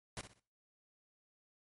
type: noise with echo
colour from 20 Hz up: pink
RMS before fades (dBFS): -43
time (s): 0.17-0.21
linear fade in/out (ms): 0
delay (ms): 62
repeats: 3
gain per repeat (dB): -10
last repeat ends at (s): 0.396
effects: noise-tail reverb RT60 0.4 s tail -21 dB re dry + MP3 48 kbps